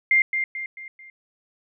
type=tone with echo; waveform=sine; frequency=2105 Hz; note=C7; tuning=10 cents sharp; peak=-14 dBFS; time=0.11-0.22 s; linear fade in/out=2 ms; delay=220 ms; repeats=4; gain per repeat=-7 dB; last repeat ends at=1.1 s; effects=none